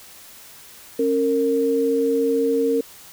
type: tone pair together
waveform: sine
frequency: 273.7 / 460.3 Hz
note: C#4 / A#4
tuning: -22 / -22 cents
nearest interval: major sixth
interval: 900 cents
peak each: -22 / -18 dBFS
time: 0.99-2.81 s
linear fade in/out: 5 ms
effects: white hiss -44 dBFS RMS until 3.12 s